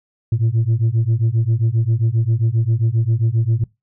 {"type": "beating tone pair", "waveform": "sine", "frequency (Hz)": [110, 117.5], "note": ["A2", "A#2"], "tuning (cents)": [0, 14], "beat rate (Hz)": 7.5, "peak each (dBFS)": -15, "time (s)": [0.32, 3.64], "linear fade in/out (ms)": 5, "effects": ["noise-tail reverb RT60 0.2 s tail -23 dB re dry", "tanh soft clip ceiling -11 dBFS"]}